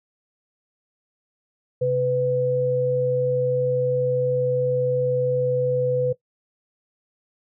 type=tone pair together; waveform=sine; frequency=132.4 / 499.9 Hz; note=C3 / B4; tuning=+21 / +21 cents; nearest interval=octave + major seventh; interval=2300 cents; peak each=-26 / -19 dBFS; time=1.81-6.13 s; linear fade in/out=10 ms; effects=noise-tail reverb RT60 0.1 s tail -18 dB re dry